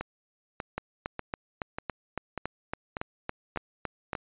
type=two click trains; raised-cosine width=0.5 ms; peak=-18 / -16 dBFS; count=8 / 13; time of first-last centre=0.01-4.152 / 0.78-4.132 s; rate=1.69 / 3.58 Hz; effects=resampled to 8000 Hz